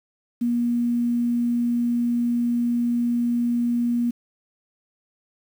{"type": "tone", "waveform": "sine", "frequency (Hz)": 238.7, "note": "A#3", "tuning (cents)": 41, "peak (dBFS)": -19, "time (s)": [0.41, 4.11], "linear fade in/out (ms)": 10, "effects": ["8-bit"]}